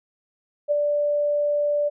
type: tone with ADSR envelope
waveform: sine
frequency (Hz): 586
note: D5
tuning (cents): -4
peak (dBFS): -16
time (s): 0.68-1.9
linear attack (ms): 33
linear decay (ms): 17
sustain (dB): -3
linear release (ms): 25
effects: none